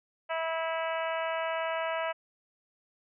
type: harmonic tone with a mistuned harmonic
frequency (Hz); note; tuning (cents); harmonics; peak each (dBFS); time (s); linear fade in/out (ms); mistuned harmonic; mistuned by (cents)
325.6; E4; -21; 2 / 3 / 4 / 5 / 6 / 7 / 8 / 9; -32 / -36 / -38 / -40 / -42 / -43 / -44 / -45; 0.29-2.13; 20; 6; +16
effects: none